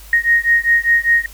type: beating tone pair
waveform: sine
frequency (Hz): 1864.7 / 1869.7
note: A#6 / A#6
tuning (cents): 0 / +5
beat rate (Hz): 5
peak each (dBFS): -14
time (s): 0.13-1.26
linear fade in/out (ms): 2
effects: added 50 Hz sine -37 dBFS peak until 1.33 s + white hiss -42 dBFS RMS until 1.33 s